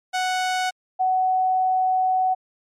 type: tone pair in turn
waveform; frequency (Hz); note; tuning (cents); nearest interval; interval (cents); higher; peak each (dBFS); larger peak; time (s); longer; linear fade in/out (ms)
sawtooth / sine; 740 / 746.9; F#5 / F#5; 0 / +16; unison; 16; second; -17; neither; 0.13-0.71 / 0.99-2.35; second; 20
effects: low-pass 8000 Hz 12 dB/octave + MP3 96 kbps